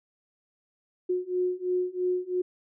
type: beating tone pair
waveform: sine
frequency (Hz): 361.4 / 364.4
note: F#4 / F#4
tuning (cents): -41 / -26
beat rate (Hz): 3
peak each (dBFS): -29 / -28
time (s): 1.09-2.42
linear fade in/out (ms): 10
effects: none